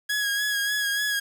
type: tone with vibrato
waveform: sawtooth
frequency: 1661.2 Hz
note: G#6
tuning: in tune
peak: -20 dBFS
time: 0.09-1.2 s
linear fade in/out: 10 ms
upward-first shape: sine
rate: 3.4 Hz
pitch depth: 32 cents each way
effects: 8-bit